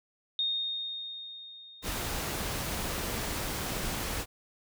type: tone with exponential decay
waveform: sine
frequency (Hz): 3692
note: A#7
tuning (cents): -17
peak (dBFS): -26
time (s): 0.39-2.88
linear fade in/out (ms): 1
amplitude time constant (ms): 540
type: noise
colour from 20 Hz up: pink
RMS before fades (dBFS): -34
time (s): 1.82-4.26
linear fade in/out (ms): 50
effects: none